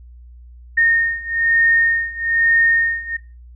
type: beating tone pair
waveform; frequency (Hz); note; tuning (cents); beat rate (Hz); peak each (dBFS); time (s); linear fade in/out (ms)
sine; 1838 / 1839.1; A#6 / A#6; -25 / -24; 1.1; -18 / -16; 0.77-3.17; 10
effects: noise-tail reverb RT60 0.3 s tail -18 dB re dry + added 60 Hz sine -38 dBFS peak until 3.55 s